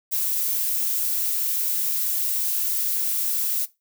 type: noise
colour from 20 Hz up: violet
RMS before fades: -24 dBFS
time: 0.11-3.66 s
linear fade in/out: 20 ms
effects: noise-tail reverb RT60 0.2 s tail -17 dB re dry